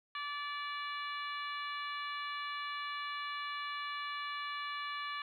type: harmonic tone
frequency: 580 Hz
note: D5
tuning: 22 cents flat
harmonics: 2 / 3 / 4 / 5 / 6 / 7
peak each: -40 / -44 / -46 / -48 / -50 / -51 dBFS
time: 0.15-5.22 s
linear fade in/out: 2 ms
effects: 12-bit